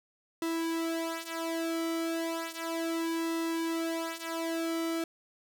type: tone with flanger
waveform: sawtooth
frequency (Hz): 329.6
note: E4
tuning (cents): 0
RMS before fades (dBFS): -33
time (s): 0.42-5.04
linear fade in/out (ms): 2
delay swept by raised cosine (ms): 1.3 to 4.2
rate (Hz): 0.34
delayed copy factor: -0.8
effects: none